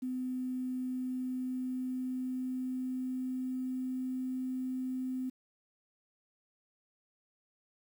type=tone with pitch glide; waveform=sine; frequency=254.7 to 256.9 Hz; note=C4 to C4; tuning=-46 to -32 cents; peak=-33 dBFS; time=0.02-5.3 s; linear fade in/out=10 ms; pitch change=+14 cents; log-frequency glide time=0.8-4.42 s; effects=10-bit